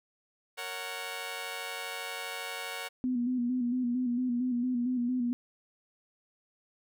10% pulse chord, F# major, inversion first, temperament just, 462.5 / 555 / 740 Hz, A#4 / C#5 / F#5, -14 / +2 / 0 cents, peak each -34 / -34 / -32 dBFS, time 0.57-2.89 s, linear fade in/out 20 ms
sine tone with vibrato, 246.9 Hz, B3, in tune, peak -27 dBFS, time 3.04-5.33 s, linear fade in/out 0 ms, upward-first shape square, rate 4.4 Hz, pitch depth 45 cents each way
effects none

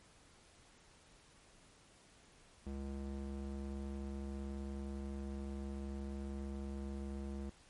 square tone with band-pass filter, 68.4 Hz, C#2, 23 cents flat, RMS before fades -43 dBFS, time 2.66-7.5 s, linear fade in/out 5 ms, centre 220 Hz, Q 0.78, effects pink hiss -64 dBFS RMS until 7.69 s + MP3 48 kbps

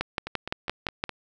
two click trains, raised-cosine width 0.3 ms, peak -10 / -17 dBFS, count 7 / 5, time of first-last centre 0.01-1.039 / 0.27-1.093 s, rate 5.83 / 4.86 Hz, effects none

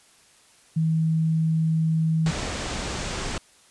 sine tone, 160.5 Hz, E3, 46 cents flat, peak -19 dBFS, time 0.76-2.31 s, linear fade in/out 10 ms
pink low-pass noise, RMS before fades -30 dBFS, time 2.26-3.38 s, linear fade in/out 2 ms, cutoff 8500 Hz, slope 48 dB/octave
effects white hiss -56 dBFS RMS until 3.7 s + resampled to 24000 Hz

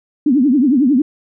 sine tone with vibrato, 269.2 Hz, C4, 49 cents sharp, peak -9 dBFS, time 0.26-1.02 s, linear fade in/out 5 ms, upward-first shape triangle, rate 11 Hz, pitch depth 270 cents each way, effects none

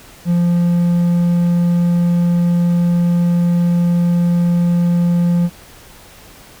triangle tone, 173.4 Hz, F3, 12 cents flat, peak -9 dBFS, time 0.25-5.5 s, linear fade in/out 50 ms, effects pink hiss -41 dBFS RMS until 6.6 s

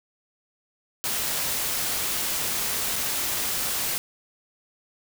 white noise with dropouts, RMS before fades -27 dBFS, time 1.04-3.98 s, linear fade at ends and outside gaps 0 ms, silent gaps 2.958-2.962 s, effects none

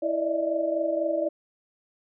sine tone cluster, 329.4 / 585 / 609 / 653 Hz, E4 / D5 / D#5 / E5, -1 / -7 / -37 / -17 cents, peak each -30 / -26 / -30 / -33 dBFS, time 0.02-1.29 s, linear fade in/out 10 ms, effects none

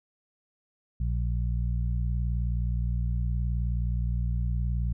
harmonic tone, 59.2 Hz, A#1, 27 cents sharp, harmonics 1 / 2 / 3, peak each -26 / -31 / -38 dBFS, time 1-4.93 s, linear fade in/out 5 ms, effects none

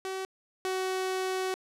sawtooth tone pair in turn, 380 / 375 Hz, F#4 / F#4, +46 / +23 cents, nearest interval unison, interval 23 cents, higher first, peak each -29 / -25 dBFS, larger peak second, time 0.05-0.25 / 0.65-1.54 s, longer second, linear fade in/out 0 ms, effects low-pass 11000 Hz 12 dB/octave

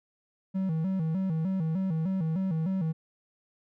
triangle tone with vibrato, 174.61 Hz, F3, in tune, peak -24 dBFS, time 0.54-2.93 s, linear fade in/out 20 ms, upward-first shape square, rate 3.3 Hz, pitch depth 150 cents each way, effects none

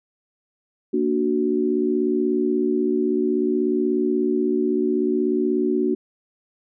sine chord, Bb augmented, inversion none, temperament equal, 233.1 / 293.7 / 370 Hz, Bb3 / D4 / F#4, 0 / 0 / 0 cents, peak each -24 / -23 / -21 dBFS, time 0.93-5.95 s, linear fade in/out 10 ms, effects none

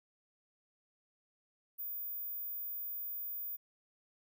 sine tone, 14880 Hz, A#9, 4 cents flat, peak -38 dBFS, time 1.78-3.57 s, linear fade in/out 20 ms, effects none

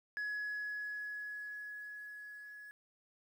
sine tone with level ramp, 1686 Hz, G#6, 26 cents sharp, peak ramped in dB -33 to -49 dBFS, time 0.17-2.71 s, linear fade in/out 0 ms, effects tanh soft clip ceiling -35 dBFS + 11-bit

